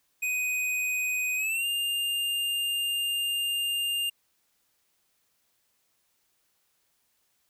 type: tone with pitch glide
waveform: square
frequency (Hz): 2499 to 2805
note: D#7 to F7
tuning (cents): +7 to +7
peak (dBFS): -27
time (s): 0.22-4.1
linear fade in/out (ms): 10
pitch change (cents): +200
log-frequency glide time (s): 1.36-1.66
effects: white hiss -72 dBFS RMS until 7.49 s